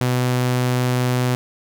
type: tone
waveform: sawtooth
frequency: 125.2 Hz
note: B2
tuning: 24 cents sharp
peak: -13 dBFS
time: 0.01-1.35 s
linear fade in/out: 0 ms
effects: none